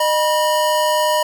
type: tone pair together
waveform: square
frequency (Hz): 611.7 / 971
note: D#5 / B5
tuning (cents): -30 / -30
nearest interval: minor sixth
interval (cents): 800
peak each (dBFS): -18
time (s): 0-1.23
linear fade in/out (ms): 5
effects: none